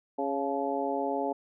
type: harmonic tone with a mistuned harmonic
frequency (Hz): 138.59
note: C#3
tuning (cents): 0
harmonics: 2 / 3 / 4 / 5 / 6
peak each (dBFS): -34 / -34 / -34 / -34 / -34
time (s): 0.18-1.33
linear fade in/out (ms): 10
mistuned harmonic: 6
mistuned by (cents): +58
effects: none